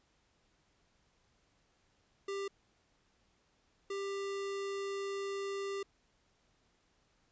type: tone bursts at uneven times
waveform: square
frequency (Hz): 395.7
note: G4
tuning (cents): +16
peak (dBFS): -37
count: 2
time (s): 2.28-2.48 / 3.9-5.83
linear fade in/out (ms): 5
effects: pink hiss -73 dBFS RMS until 7.31 s + resampled to 16000 Hz